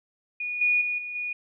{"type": "tone with level steps", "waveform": "sine", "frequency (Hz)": 2454, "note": "D#7", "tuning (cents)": -25, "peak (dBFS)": [-28, -19, -25, -32, -28], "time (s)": [0.4, 1.33], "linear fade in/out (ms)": 5, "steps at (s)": [0.61, 0.81, 0.98, 1.15], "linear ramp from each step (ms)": 5, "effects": []}